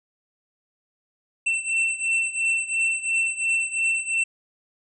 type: beating tone pair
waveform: square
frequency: 2689 / 2691.9 Hz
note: E7 / E7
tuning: +34 / +36 cents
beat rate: 2.9 Hz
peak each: -24 / -27 dBFS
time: 1.46-4.24 s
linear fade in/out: 10 ms
effects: resampled to 24000 Hz